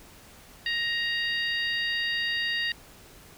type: harmonic tone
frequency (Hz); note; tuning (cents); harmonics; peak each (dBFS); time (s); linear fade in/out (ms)
936; A#5; +7; 2 / 3 / 4 / 5; -28 / -32 / -34 / -36; 0.66-2.72; 2
effects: pink hiss -51 dBFS RMS until 3.37 s